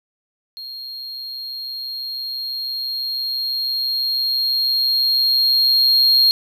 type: tone with level ramp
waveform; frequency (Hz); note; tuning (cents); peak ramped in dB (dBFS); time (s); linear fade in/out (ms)
triangle; 4242; C8; +23; -29 to -9; 0.57-6.31; 0
effects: none